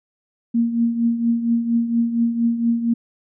sine tone with tremolo, 233.1 Hz, A#3, in tune, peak -13 dBFS, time 0.54-2.94 s, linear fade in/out 10 ms, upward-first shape triangle, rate 4.3 Hz, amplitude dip 70%, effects none

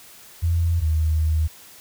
sine tone pair in turn, 84.3 / 78.61 Hz, E2 / D#2, +39 / +18 cents, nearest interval minor second, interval 121 cents, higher first, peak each -17 dBFS, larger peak neither, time 0.42-0.81 / 0.81-1.48 s, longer second, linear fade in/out 20 ms, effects white hiss -46 dBFS RMS until 1.8 s

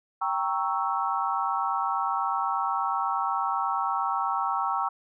sine chord, G diminished seventh, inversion none, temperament equal, 784 / 932.3 / 1108.7 / 1318.5 Hz, G5 / Bb5 / Db6 / Fb6, 0 / 0 / 0 / 0 cents, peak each -30 dBFS, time 0.21-4.89 s, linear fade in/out 10 ms, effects none

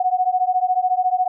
sine beating tone pair, 730 / 744 Hz, F#5 / F#5, -24 / +9 cents, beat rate 14 Hz, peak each -19 dBFS, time 0-1.28 s, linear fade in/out 5 ms, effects none

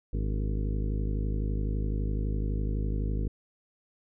harmonic tone with a mistuned harmonic, 51.91 Hz, G#1, in tune, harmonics 1 / 2 / 3 / 4 / 5 / 6 / 7 / 8 / 9, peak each -28 / -34 / -38 / -40 / -42 / -44 / -45 / -46 / -47 dBFS, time 0.13-3.28 s, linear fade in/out 5 ms, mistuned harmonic 6, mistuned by -80 cents, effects none

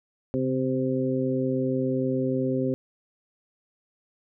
harmonic tone with a mistuned harmonic, 130.2 Hz, C3, 8 cents flat, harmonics 1 / 2 / 3 / 4, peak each -30 / -26 / -29 / -30 dBFS, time 0.34-2.74 s, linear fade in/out 0 ms, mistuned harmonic 1, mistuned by +46 cents, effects none

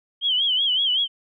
sine tone with vibrato, 3139 Hz, G7, 2 cents sharp, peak -18 dBFS, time 0.21-1.08 s, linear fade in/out 50 ms, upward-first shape sine, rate 5.3 Hz, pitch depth 110 cents each way, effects none

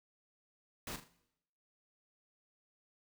pink noise with echo, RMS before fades -43 dBFS, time 0.87-0.96 s, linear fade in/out 2 ms, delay 40 ms, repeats 3, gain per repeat -9 dB, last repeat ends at 1.08 s, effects noise-tail reverb RT60 0.8 s tail -18 dB re dry

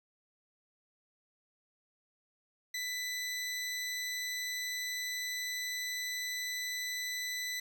20% pulse tone, 1992 Hz, B6, 14 cents sharp, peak -30 dBFS, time 2.74-7.6 s, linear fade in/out 5 ms, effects none

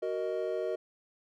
triangle chord, D# minor, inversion first, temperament just, 373.4 / 466.7 / 622.3 Hz, F#4 / A#4 / D#5, +16 / +2 / 0 cents, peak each -33 dBFS, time 0.02-0.76 s, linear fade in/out 10 ms, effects none

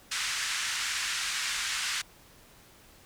pink band-pass noise, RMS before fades -32 dBFS, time 0.11-2.02 s, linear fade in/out 10 ms, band 1400 to 8500 Hz, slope 24 dB/octave, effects pink hiss -56 dBFS RMS until 3.05 s

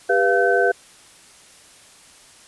sine tone cluster, 397.8 / 489.7 / 691 / 1529 Hz, G4 / B4 / F5 / G6, +25 / -15 / -19 / -44 cents, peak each -20 dBFS, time 0.09-0.72 s, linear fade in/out 10 ms, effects white hiss -48 dBFS RMS until 2.47 s + resampled to 24000 Hz

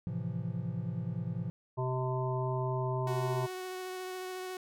triangle chord, F major seventh, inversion first, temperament equal, 110 / 130.81 / 164.81 / 174.61 Hz, A2 / C3 / E3 / F3, 0 / 0 / 0 / 0 cents, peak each -37 dBFS, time 0.07-1.5 s, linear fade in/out 0 ms
harmonic tone, 128.3 Hz, C3, 34 cents flat, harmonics 1 / 3 / 5 / 7 / 8, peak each -32 / -37 / -39 / -40 / -41 dBFS, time 1.77-3.47 s, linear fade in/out 20 ms
sawtooth tone with vibrato, 370 Hz, F#4, in tune, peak -34 dBFS, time 3.07-4.57 s, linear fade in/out 2 ms, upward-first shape triangle, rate 14 Hz, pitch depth 14 cents each way
effects none

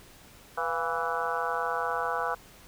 harmonic tone with a mistuned harmonic, 164.81 Hz, E3, in tune, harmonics 3 / 4 / 5 / 6 / 7 / 8 / 9, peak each -35 / -35 / -35 / -35 / -35 / -35 / -35 dBFS, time 0.57-2.35 s, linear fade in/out 10 ms, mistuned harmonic 4, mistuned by +73 cents, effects pink hiss -53 dBFS RMS until 2.67 s

